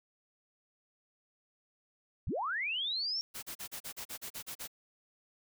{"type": "linear sweep", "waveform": "sine", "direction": "up", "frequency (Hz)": [35, 5588], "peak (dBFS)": -32, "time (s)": [2.27, 3.21], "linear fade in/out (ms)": 0}
{"type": "noise bursts", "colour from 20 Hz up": "white", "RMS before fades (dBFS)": -42, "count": 11, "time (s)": [3.34, 4.678], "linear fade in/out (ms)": 20, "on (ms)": 88, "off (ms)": 37}
{"effects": []}